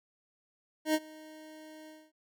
25% pulse tone with ADSR envelope, 311.1 Hz, D#4, in tune, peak -20 dBFS, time 0.85-2.12 s, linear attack 92 ms, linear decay 47 ms, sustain -24 dB, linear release 240 ms, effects none

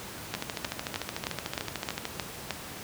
two click trains, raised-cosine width 0.2 ms, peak -14 / -12 dBFS, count 24 / 8, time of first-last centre 0.35-2.054 / 0.34-2.507 s, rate 13.5 / 3.23 Hz, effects pink hiss -41 dBFS RMS until 2.83 s + high-pass 80 Hz 12 dB/octave

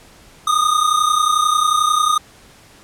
square tone pair together, 1213.3 / 1244.5 Hz, D#6 / D#6, -44 / 0 cents, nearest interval unison, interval 44 cents, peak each -17 dBFS, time 0.47-2.18 s, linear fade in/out 5 ms, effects pink hiss -46 dBFS RMS until 2.83 s + low-pass 11000 Hz 12 dB/octave

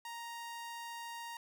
sawtooth tone, 934 Hz, A#5, 3 cents sharp, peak -39 dBFS, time 0.05-1.37 s, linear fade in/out 2 ms, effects none

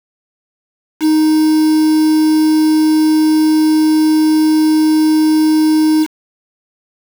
triangle tone with quantisation, 311.5 Hz, D#4, 2 cents sharp, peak -6 dBFS, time 1-6.07 s, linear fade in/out 50 ms, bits 4, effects none

